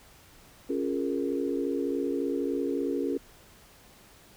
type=chord; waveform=sine; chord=Bb minor seventh; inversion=first; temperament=equal with one note detuned; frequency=277.2 / 351.9 / 415.3 / 466.2 Hz; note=Db4 / F4 / Ab4 / Bb4; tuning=0 / +13 / 0 / 0 cents; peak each=-30 / -33 / -33 / -34 dBFS; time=0.69-3.18 s; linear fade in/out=10 ms; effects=pink hiss -55 dBFS RMS until 4.36 s